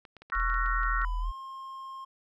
clicks, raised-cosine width 0.3 ms, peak -33 dBFS, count 11, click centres 0.052 / 0.167 / 0.22 / 0.3 / 0.351 / 0.4 / 0.5 / 0.543 / 0.661 / 0.833 / 1.017 s
sine chord, F# dominant seventh, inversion second, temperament equal with one note detuned, 1108.7 / 1353.2 / 1480 / 1864.7 Hz, C#6 / E6 / F#6 / A#6, 0 / +45 / 0 / 0 cents, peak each -33 / -31 / -34 / -34 dBFS, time 0.32-1.05 s, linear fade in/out 2 ms
sine tone, 40.4 Hz, E1, 34 cents flat, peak -28 dBFS, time 0.35-1.32 s, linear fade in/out 20 ms
triangle tone with pitch glide, 1000 to 1065.6 Hz, B5 to C6, +21 to +31 cents, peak -37 dBFS, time 1.04-2.05 s, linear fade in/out 10 ms, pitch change +110 cents, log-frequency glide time 1.2-1.28 s
effects none

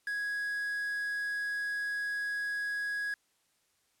triangle tone with quantisation, 1661.2 Hz, G#6, in tune, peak -30 dBFS, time 0.07-3.14 s, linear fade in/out 2 ms, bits 8, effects white hiss -73 dBFS RMS until 4 s + low-pass 11000 Hz 12 dB/octave

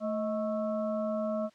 harmonic tone with a mistuned harmonic, 220 Hz, A3, in tune, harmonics 1 / 3 / 5 / 6, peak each -33 / -31 / -44 / -44 dBFS, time 0-1.5 s, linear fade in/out 50 ms, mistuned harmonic 3, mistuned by -77 cents, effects white hiss -64 dBFS RMS until 1.54 s + low-pass 5000 Hz 12 dB/octave

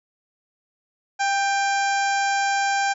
harmonic tone with a mistuned harmonic, 795 Hz, G5, 24 cents sharp, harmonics 1 / 2 / 3 / 4 / 5 / 6 / 7 / 8 / 9, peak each -21 / -25 / -31 / -38 / -40 / -38 / -35 / -38 / -36 dBFS, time 1.19-2.94 s, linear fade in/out 20 ms, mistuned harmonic 2, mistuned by -24 cents, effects none

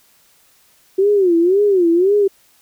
sine tone with vibrato, 371.7 Hz, F#4, 8 cents sharp, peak -10 dBFS, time 0.98-2.28 s, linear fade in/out 10 ms, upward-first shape sine, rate 1.9 Hz, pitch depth 190 cents each way, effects white hiss -54 dBFS RMS until 2.61 s

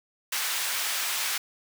pink high-pass noise, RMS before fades -29 dBFS, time 0.32-1.38 s, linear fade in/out 5 ms, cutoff 1500 Hz, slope 12 dB/octave, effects none

